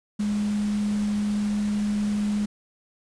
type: tone in noise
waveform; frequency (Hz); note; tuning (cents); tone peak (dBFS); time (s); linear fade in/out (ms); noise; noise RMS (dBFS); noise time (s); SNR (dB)
sine; 207.7; G#3; 0; -22; 0.19-2.46; 10; pink; -40; 0.19-2.46; +15
effects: resampled to 22050 Hz

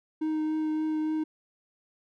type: tone with vibrato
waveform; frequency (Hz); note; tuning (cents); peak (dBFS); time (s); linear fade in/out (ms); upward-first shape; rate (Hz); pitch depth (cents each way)
triangle; 311.1; D#4; 0; -24; 0.21-1.24; 10; triangle; 3.5; 12
effects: none

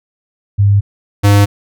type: tone pair in turn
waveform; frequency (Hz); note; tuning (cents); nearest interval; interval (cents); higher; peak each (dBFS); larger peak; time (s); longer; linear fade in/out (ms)
sine / square; 100.8 / 101.5; G2 / G#2; +49 / -39; unison; 12; second; -6; neither; 0.58-0.81 / 1.23-1.46; neither; 20
effects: none

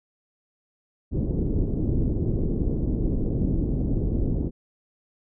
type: low-pass noise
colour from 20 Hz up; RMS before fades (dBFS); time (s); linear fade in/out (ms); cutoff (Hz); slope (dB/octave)
pink; -24; 1.11-4.51; 50; 380; 24
effects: none

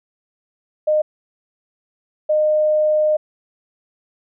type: tone pair in turn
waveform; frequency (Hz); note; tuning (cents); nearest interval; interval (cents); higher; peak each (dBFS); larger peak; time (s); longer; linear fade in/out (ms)
sine; 612 / 612; D#5 / D#5; -29 / -29; unison; 0; neither; -13; neither; 0.87-1.02 / 2.29-3.17; second; 10
effects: none

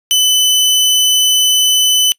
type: tone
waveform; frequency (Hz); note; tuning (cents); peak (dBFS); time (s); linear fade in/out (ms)
sawtooth; 3011; F#7; +30; -5; 0.11-2.12; 0
effects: noise-tail reverb RT60 0.1 s tail -24 dB re dry + resampled to 32000 Hz

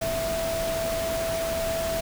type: tone in noise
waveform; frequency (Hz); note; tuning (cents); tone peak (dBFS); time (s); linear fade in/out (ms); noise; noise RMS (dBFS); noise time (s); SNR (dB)
sine; 659.3; E5; 0; -26; 0.01-2.01; 10; pink; -32; 0.01-2.01; +3
effects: none

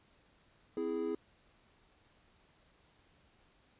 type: chord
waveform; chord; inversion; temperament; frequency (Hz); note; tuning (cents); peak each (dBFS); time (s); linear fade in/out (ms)
triangle; C augmented; none; equal with one note detuned; 257.6 / 329.6 / 415.3; C4 / E4 / G#4; -27 / 0 / 0; -39 / -36 / -34; 0.77-1.15; 2
effects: pink hiss -68 dBFS RMS until 3.79 s + resampled to 8000 Hz

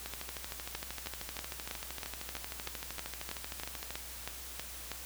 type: two click trains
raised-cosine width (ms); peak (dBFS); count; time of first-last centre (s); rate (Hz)
0.2; -20 / -22; 14 / 51; 0.75-4.917 / 0.06-3.906; 3.12 / 13
effects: added 60 Hz sine -51 dBFS peak until 5.05 s + white hiss -46 dBFS RMS until 5.05 s

